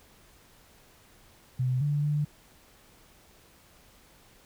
sine tone with pitch steps, 127.6 / 146.1 / 148.2 Hz, C3 / D3 / D3, -43 / -9 / +16 cents, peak -24 dBFS, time 1.59-2.25 s, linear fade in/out 10 ms, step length 220 ms, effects pink hiss -58 dBFS RMS until 4.45 s

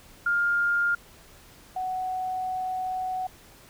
sine tone pair in turn, 1407 / 743.8 Hz, F6 / F#5, +12 / +9 cents, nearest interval major seventh, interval 1103 cents, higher first, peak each -21 / -27 dBFS, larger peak first, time 0.26-0.95 / 1.76-3.27 s, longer second, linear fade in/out 5 ms, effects pink hiss -52 dBFS RMS until 3.69 s

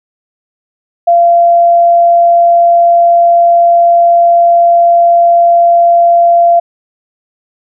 sine tone, 687 Hz, F5, 29 cents flat, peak -3 dBFS, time 1.07-6.6 s, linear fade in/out 10 ms, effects none

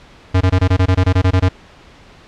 square tone bursts, 92.5 Hz, F#2, in tune, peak -10 dBFS, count 13, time 0.34-1.489 s, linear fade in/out 10 ms, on 69 ms, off 21 ms, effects pink hiss -43 dBFS RMS until 2.27 s + low-pass 4000 Hz 12 dB/octave

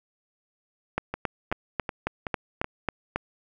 two click trains, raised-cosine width 0.5 ms, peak -10 / -15 dBFS, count 9 / 5, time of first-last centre 0.98-3.16 / 1.14-2.644 s, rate 3.67 / 2.66 Hz, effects none

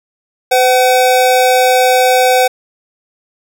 square tone pair together, 508 / 756.1 Hz, B4 / F#5, +49 / +37 cents, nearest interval perfect fifth, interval 688 cents, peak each -11 dBFS, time 0.51-2.48 s, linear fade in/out 10 ms, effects none

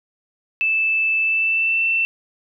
sine tone with pitch glide, 2634 to 2680 Hz, E7 to E7, -2 to +28 cents, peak -16 dBFS, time 0.61-2.05 s, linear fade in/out 0 ms, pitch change +30 cents, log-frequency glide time 1.21-1.87 s, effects none

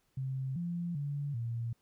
sine tone with pitch steps, 132.4 / 172.7 / 143.3 / 116.6 Hz, C3 / F3 / D3 / A#2, +21 / -19 / -42 / +1 cents, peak -33 dBFS, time 0.17-1.73 s, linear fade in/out 5 ms, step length 390 ms, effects pink hiss -75 dBFS RMS until 1.81 s

